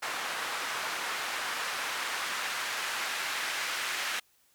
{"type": "noise with band-pass filter sweep", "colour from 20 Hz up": "white", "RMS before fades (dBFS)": -34, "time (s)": [0.02, 4.2], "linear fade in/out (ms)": 10, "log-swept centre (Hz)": [1200, 1800], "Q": 1, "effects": ["white hiss -67 dBFS RMS until 4.54 s"]}